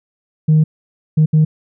sine tone bursts at uneven times, 155.3 Hz, D#3, 3 cents flat, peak -6 dBFS, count 3, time 0.48-0.64 / 1.17-1.26 / 1.33-1.45 s, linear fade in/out 10 ms, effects tanh soft clip ceiling -5 dBFS

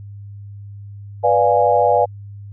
sine chord, B diminished seventh, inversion none, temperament equal, 493.9 / 587.3 / 698.5 / 830.6 Hz, B4 / D5 / F5 / Ab5, 0 / 0 / 0 / 0 cents, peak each -17 dBFS, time 1.23-2.06 s, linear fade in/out 20 ms, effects added 101 Hz sine -32 dBFS peak until 2.52 s

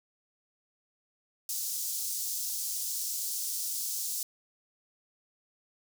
pink high-pass noise, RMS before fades -34 dBFS, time 1.49-4.23 s, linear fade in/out 2 ms, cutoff 5400 Hz, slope 24 dB/octave, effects none

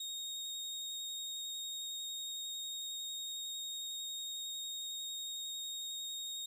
30% pulse tone with vibrato, 3729 Hz, A#7, in tune, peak -37 dBFS, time 0-6.46 s, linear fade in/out 5 ms, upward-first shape square, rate 11 Hz, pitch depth 10 cents each way, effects 13-bit

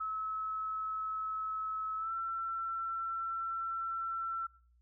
sine tone with pitch glide, 1294 to 1345.1 Hz, E6 to E6, -32 to +35 cents, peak -34 dBFS, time 0-4.47 s, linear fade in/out 10 ms, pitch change +67 cents, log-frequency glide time 1.97-2.13 s, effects noise-tail reverb RT60 0.5 s tail -24 dB re dry + added 60 Hz sine -64 dBFS peak until 4.81 s

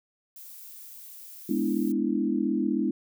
violet noise, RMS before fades -45 dBFS, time 0.36-1.92 s, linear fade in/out 2 ms
sine chord, E dominant seventh, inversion first, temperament equal, 207.7 / 246.9 / 293.7 / 329.6 Hz, G#3 / B3 / D4 / E4, 0 / 0 / 0 / 0 cents, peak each -29 dBFS, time 1.49-2.91 s, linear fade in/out 5 ms
effects none

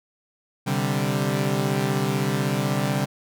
sawtooth chord, C suspended second, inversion none, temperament equal, 130.81 / 146.83 / 196 Hz, C3 / D3 / G3, 0 / 0 / 0 cents, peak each -22 dBFS, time 0.66-3.06 s, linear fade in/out 20 ms, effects none

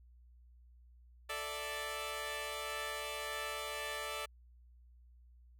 10% pulse chord, A suspended fourth, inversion none, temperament equal, 440 / 587.3 / 659.3 Hz, A4 / D5 / E5, 0 / 0 / 0 cents, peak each -36 / -33 / -39 dBFS, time 1.29-4.26 s, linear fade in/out 10 ms, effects added 60 Hz sine -58 dBFS peak until 5.59 s

